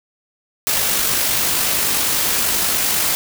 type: noise with amplitude modulation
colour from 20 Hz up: white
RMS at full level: -17 dBFS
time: 0.67-3.15 s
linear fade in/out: 0 ms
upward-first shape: sine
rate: 50.2 Hz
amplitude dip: 25%
effects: none